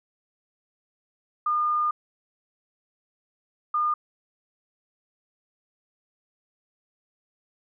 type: tone bursts at uneven times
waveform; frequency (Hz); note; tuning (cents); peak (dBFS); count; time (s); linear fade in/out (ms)
sine; 1214; D#6; -43; -21; 2; 1.46-1.91 / 3.74-3.94; 5
effects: none